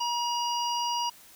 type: harmonic tone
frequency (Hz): 955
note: A#5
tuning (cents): +42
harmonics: 1 / 3 / 5 / 6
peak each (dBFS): -28 / -34 / -36 / -38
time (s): 0-1.1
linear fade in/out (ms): 10
effects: white hiss -53 dBFS RMS until 1.35 s